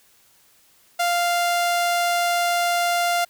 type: tone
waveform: sawtooth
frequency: 697 Hz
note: F5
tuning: 4 cents flat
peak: -15 dBFS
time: 0.99-3.25 s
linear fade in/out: 10 ms
effects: white hiss -57 dBFS RMS until 3.29 s